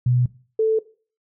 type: tone pair in turn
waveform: sine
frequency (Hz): 123.9 / 440.7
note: B2 / A4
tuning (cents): +6 / +3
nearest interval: octave + minor seventh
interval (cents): 2197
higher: second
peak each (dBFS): -15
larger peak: neither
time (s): 0.06-0.26 / 0.59-0.79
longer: neither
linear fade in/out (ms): 5
effects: noise-tail reverb RT60 0.4 s tail -19 dB re dry